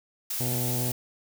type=noise; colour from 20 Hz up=blue; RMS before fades=-31 dBFS; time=0.3-0.92 s; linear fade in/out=5 ms
type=harmonic tone; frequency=123.47 Hz; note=B2; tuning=in tune; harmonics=1 / 2 / 3 / 4 / 5 / 6 / 7; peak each=-29 / -35 / -39 / -41 / -43 / -45 / -46 dBFS; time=0.4-0.92 s; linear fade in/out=5 ms
effects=none